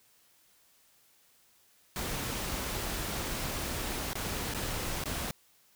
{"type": "noise with dropouts", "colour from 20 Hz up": "pink", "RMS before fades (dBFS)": -35, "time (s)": [1.96, 5.31], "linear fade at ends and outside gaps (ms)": 0, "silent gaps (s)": [[4.132, 4.154], [4.538, 4.547], [5.038, 5.057]], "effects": ["white hiss -65 dBFS RMS until 5.75 s"]}